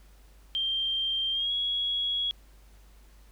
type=tone with pitch glide; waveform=sine; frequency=3168 to 3331 Hz; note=G7 to G#7; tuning=+18 to +4 cents; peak=-26 dBFS; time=0.55-2.31 s; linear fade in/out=0 ms; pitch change=+86 cents; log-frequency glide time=1.32-1.52 s; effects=added 50 Hz sine -52 dBFS peak until 3.31 s + pink hiss -62 dBFS RMS until 3.31 s